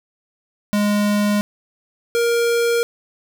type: tone pair in turn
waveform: square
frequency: 206.7 / 469.4 Hz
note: G#3 / A#4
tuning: -8 / +12 cents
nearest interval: octave + major second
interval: 1420 cents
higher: second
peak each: -16 dBFS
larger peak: neither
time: 0.73-1.41 / 2.15-2.83 s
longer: neither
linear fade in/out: 0 ms
effects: none